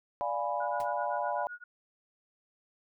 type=chord; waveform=sine; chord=D diminished seventh; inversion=none; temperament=equal; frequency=587.3 / 698.5 / 830.6 / 987.8 Hz; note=D5 / F5 / Ab5 / Cb6; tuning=0 / 0 / 0 / 0 cents; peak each=-35 dBFS; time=0.21-1.47 s; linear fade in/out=0 ms
type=tone with tremolo; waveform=sine; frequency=1448 Hz; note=F#6; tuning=38 cents flat; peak=-38 dBFS; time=0.6-1.64 s; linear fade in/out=5 ms; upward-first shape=sine; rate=7.8 Hz; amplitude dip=100%
type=noise with exponential decay; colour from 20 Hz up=pink; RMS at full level=-42 dBFS; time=0.8-0.88 s; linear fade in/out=1 ms; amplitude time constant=17 ms
effects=none